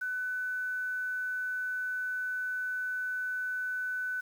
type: tone with quantisation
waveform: sine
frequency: 1500 Hz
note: F#6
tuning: 23 cents sharp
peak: -31 dBFS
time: 0.01-4.21 s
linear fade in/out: 10 ms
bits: 9
effects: none